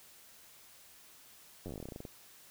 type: slowing click train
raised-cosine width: 2 ms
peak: -30 dBFS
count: 17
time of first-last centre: 1.66-2.052 s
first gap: 10 ms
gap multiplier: 1.11
effects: white hiss -58 dBFS RMS until 2.5 s